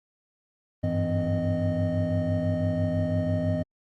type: tone cluster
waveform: triangle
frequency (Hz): 94.7 / 100.7 / 164.4 / 255.6 / 616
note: F#2 / G2 / E3 / C4 / D#5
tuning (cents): +41 / +47 / -4 / -40 / -17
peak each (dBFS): -28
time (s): 0.83-3.63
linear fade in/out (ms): 10
effects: Opus 24 kbps